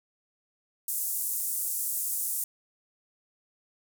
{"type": "band-pass noise", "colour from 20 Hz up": "white", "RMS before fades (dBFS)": -31, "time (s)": [0.88, 2.44], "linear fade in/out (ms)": 2, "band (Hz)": [7900, 16000], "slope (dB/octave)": 24, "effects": []}